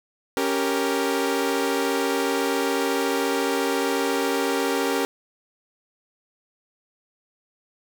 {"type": "chord", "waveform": "sawtooth", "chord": "G diminished", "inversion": "second", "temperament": "equal", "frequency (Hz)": [277.2, 392, 466.2], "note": ["Db4", "G4", "Bb4"], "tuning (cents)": [0, 0, 0], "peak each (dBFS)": -22, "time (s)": [0.37, 5.05], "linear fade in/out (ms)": 0, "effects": []}